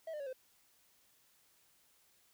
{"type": "tone with pitch steps", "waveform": "triangle", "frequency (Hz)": [648, 601.1, 557.6, 517.3], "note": ["E5", "D5", "C#5", "C5"], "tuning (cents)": [-30, 40, 10, -20], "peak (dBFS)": -38, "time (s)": [0.07, 0.33], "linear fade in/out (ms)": 5, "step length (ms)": 65, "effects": ["white hiss -70 dBFS RMS until 2.33 s"]}